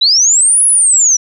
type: linear two-way sweep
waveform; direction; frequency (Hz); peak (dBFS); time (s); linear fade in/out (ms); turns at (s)
sine; up then down; 3810 to 10548 to 5790; -6; 0.01-1.17; 10; 0.65
effects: none

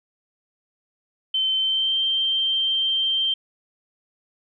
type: tone with pitch glide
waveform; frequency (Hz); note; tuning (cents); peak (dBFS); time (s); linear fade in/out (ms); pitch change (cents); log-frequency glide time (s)
sine; 3087 to 3143; G7 to G7; -27 to +4; -19; 1.34-3.34; 5; +31; 1.57-1.97
effects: none

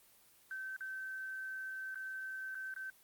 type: tone with dropouts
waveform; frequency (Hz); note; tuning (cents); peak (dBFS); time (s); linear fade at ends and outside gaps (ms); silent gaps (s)
sine; 1543; G6; -28; -40; 0.51-2.9; 1; 0.764-0.807 / 1.945-1.956 / 2.546-2.552 / 2.74-2.763
effects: white hiss -65 dBFS RMS until 3.03 s + Opus 24 kbps

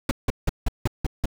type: noise bursts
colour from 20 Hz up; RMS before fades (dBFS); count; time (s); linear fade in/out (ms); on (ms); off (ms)
brown; -20; 7; 0.09-1.257; 2; 21; 170
effects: none

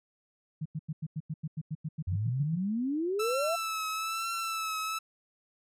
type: tone bursts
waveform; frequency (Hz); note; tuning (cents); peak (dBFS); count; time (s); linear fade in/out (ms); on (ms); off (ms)
sine; 155.56; D#3; 0; -31; 15; 0.61-2.574; 10; 46; 91
type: exponential sweep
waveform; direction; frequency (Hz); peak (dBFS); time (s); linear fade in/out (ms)
sine; up; 87.31 to 699; -28; 2.07-3.56; 10
type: tone with vibrato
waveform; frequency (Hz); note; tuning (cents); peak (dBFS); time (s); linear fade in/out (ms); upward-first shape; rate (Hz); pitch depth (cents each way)
sawtooth; 1318.5; E6; 0; -28; 3.19-4.99; 10; triangle; 1.1; 51
effects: resampled to 32000 Hz

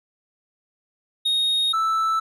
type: tone pair in turn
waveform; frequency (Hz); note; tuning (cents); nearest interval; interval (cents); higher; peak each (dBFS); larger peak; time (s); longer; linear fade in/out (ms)
triangle; 3729 / 1318.4; A#7 / E6; 0 / 0; octave + tritone; 1800; first; -17; neither; 1.25-1.73 / 1.73-2.2; first; 10
effects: resampled to 32000 Hz

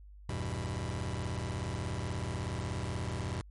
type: chord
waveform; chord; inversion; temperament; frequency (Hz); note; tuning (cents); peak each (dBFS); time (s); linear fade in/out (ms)
sawtooth; E minor; none; just; 82.41 / 98.89 / 123.61; E2 / G2 / B2; 0 / +16 / +2; -34; 0.29-3.41; 0
effects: added 50 Hz sine -49 dBFS peak until 3.5 s + MP3 48 kbps

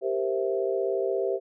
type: chord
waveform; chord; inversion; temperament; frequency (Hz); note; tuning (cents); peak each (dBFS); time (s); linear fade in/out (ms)
sine; C dominant seventh; second; equal; 392 / 466.2 / 523.3 / 659.3; G4 / Bb4 / C5 / E5; 0 / 0 / 0 / 0; -27 / -32 / -30 / -32; 0.01-1.4; 50
effects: none

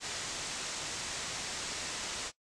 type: low-pass noise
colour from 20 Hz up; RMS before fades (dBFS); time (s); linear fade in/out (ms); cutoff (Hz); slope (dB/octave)
white; -39; 0-2.32; 50; 8100; 48
effects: noise-tail reverb RT60 0.1 s tail -18 dB re dry

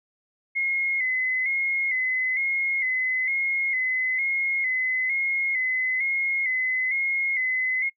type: tone with vibrato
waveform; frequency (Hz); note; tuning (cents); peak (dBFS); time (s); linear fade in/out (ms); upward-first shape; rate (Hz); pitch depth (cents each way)
sine; 2091; C7; -2; -22; 0.55-7.9; 20; square; 1.1; 51
effects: noise-tail reverb RT60 0.1 s tail -23 dB re dry

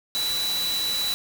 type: tone in noise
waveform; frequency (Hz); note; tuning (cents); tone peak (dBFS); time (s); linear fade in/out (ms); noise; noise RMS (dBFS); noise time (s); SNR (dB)
sine; 3951; B7; 0; -24; 0.15-1.14; 0; white; -31; 0.15-1.14; +4
effects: none

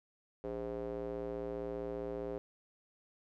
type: tone with band-pass filter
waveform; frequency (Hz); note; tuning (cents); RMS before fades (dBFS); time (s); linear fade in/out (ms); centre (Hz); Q
square; 57.6; A#1; -20; -40; 0.44-2.38; 0; 460; 3.9
effects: none

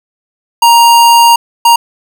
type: tone bursts at uneven times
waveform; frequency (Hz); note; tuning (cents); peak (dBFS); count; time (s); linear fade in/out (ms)
square; 936; A#5; +7; -3; 2; 0.62-1.36 / 1.65-1.76; 5
effects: none

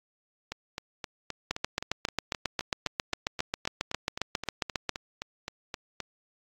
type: two click trains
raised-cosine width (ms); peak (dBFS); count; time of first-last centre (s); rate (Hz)
0.2; -17 / -10; 22 / 26; 0.52-6.003 / 1.51-4.893; 3.83 / 7.39
effects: AAC 48 kbps

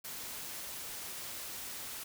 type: noise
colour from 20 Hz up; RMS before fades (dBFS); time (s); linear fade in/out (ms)
white; -43; 0.04-2.04; 10
effects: none

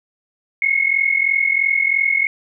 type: tone pair together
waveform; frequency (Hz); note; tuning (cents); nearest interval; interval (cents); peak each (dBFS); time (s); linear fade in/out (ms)
sine; 2157 / 2200; C#7 / C#7; -48 / -14; unison; 34; -17; 0.62-2.27; 2
effects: none

